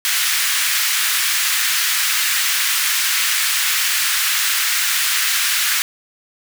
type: high-pass noise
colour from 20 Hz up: pink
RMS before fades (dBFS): -18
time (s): 0.05-5.82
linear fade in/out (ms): 0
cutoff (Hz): 1500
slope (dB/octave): 24
effects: none